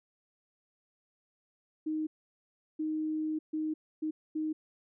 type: tone bursts at uneven times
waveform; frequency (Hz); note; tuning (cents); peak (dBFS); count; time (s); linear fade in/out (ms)
sine; 311.1; D#4; 0; -30; 5; 1.86-2.07 / 2.79-3.39 / 3.53-3.74 / 4.02-4.11 / 4.35-4.53; 10
effects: none